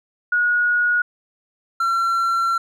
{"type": "tone pair in turn", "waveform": ["sine", "triangle"], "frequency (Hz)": [1450, 1359.2], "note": ["F#6", "F6"], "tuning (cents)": [-35, -47], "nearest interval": "minor second", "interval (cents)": 112, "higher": "first", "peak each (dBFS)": -15, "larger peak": "neither", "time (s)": [[0.32, 1.02], [1.8, 2.58]], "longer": "second", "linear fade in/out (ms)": 5, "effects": []}